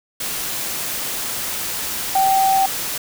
sine tone in noise, 773 Hz, G5, 24 cents flat, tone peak -13 dBFS, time 2.15-2.66 s, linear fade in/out 5 ms, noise white, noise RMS -25 dBFS, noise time 0.2-2.98 s, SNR +9 dB, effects none

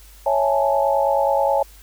sine chord, A major seventh, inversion first, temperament equal, 554.4 / 659.3 / 830.6 / 880 Hz, C#5 / E5 / G#5 / A5, 0 / 0 / 0 / 0 cents, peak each -19 / -23 / -21 / -23 dBFS, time 0.26-1.63 s, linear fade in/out 5 ms, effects added 50 Hz sine -44 dBFS peak until 1.82 s + white hiss -49 dBFS RMS until 1.82 s

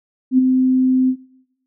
sine tone with ADSR envelope, 258 Hz, C4, 24 cents flat, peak -7 dBFS, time 0.31-1.16 s, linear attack 72 ms, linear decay 15 ms, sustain -5 dB, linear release 73 ms, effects noise-tail reverb RT60 0.8 s tail -18 dB re dry

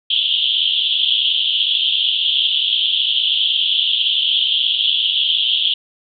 pink band-pass noise, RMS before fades -17 dBFS, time 0.1-5.74 s, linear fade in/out 5 ms, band 3000 to 3500 Hz, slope 96 dB/octave, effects none

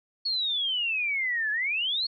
sine exponential two-way sweep, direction down then up, 4406 to 1680 to 4406 Hz, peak -25 dBFS, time 0.25-2.07 s, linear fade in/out 10 ms, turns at 1.51 s, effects none

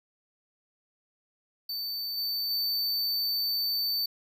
square tone with level steps, 4554 Hz, C#8, 46 cents sharp, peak -32 / -29 / -27 dBFS, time 1.69-4.06 s, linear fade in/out 5 ms, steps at 2.17 / 2.5 s, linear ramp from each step 10 ms, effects 11-bit

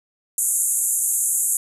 white band-pass noise, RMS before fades -21 dBFS, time 0.38-1.57 s, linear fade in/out 2 ms, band 6800 to 12000 Hz, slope 96 dB/octave, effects none

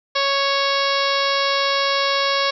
harmonic tone with a mistuned harmonic, 554 Hz, C#5, 1 cent flat, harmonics 1 / 2 / 3 / 4 / 5 / 6 / 7 / 8 / 9 / 10, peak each -23 / -22 / -27 / -27 / -30 / -28 / -27 / -28 / -30 / -30 dBFS, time 0.15-2.51 s, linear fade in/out 10 ms, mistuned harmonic 9, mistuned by +18 cents, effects none

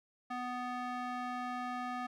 square tone with band-pass filter, 248.1 Hz, B3, 8 cents sharp, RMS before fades -39 dBFS, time 0.3-2.07 s, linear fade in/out 10 ms, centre 1100 Hz, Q 1.3, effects none

